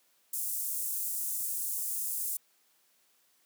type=high-pass noise; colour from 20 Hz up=pink; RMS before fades=-34 dBFS; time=0.33-2.37 s; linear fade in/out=5 ms; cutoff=8500 Hz; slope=24 dB/octave; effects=white hiss -69 dBFS RMS until 3.45 s + high-pass 200 Hz 12 dB/octave

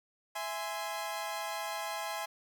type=chord; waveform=sawtooth; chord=E augmented; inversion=none; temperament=equal with one note detuned; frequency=659.3 / 830.6 / 1036.9 Hz; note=E5 / G#5 / B#5; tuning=0 / 0 / -16 cents; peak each=-37 / -35 / -37 dBFS; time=0.35-2.26 s; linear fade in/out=10 ms; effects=none

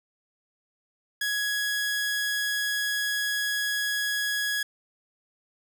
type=tone; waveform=sawtooth; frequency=1670 Hz; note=G#6; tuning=9 cents sharp; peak=-22 dBFS; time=1.21-4.63 s; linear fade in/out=5 ms; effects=none

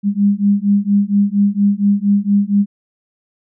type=beating tone pair; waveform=sine; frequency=200 / 204.3 Hz; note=G3 / G#3; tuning=+35 / -28 cents; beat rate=4.3 Hz; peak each=-14 dBFS; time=0.03-2.66 s; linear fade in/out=50 ms; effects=none

